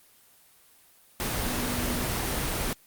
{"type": "tone in noise", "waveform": "sine", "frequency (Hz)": 244.5, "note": "B3", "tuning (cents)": -17, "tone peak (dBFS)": -33, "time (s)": [1.46, 2.05], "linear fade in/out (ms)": 0, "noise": "pink", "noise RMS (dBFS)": -29, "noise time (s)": [1.2, 2.73], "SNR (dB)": -7, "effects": ["white hiss -58 dBFS RMS until 2.86 s", "Opus 24 kbps"]}